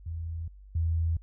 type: tone pair in turn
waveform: sine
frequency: 82.41 / 82.41 Hz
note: E2 / E2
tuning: 0 / 0 cents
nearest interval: unison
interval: 0 cents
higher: neither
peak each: -32 / -24 dBFS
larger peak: second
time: 0.06-0.48 / 0.75-1.17 s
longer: neither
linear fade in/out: 5 ms
effects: added 49 Hz sine -47 dBFS peak until 1.22 s